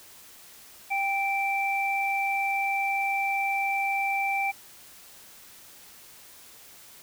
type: tone pair together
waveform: sine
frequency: 790 / 2341 Hz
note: G5 / D7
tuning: +13 / -6 cents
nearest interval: octave + perfect fifth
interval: 1881 cents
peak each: -27 dBFS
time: 0.9-4.52 s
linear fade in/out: 20 ms
effects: white hiss -50 dBFS RMS until 7.02 s